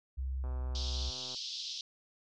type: tone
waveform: sine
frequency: 65.6 Hz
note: C2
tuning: 5 cents sharp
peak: -33 dBFS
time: 0.17-1.11 s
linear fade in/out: 20 ms
type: click train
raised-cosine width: 1 ms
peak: -37 dBFS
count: 116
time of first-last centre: 0.44-1.346 s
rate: 127 Hz
type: band-pass noise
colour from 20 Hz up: white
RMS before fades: -41 dBFS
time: 0.75-1.81 s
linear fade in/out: 2 ms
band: 3200 to 5400 Hz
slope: 48 dB/octave
effects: none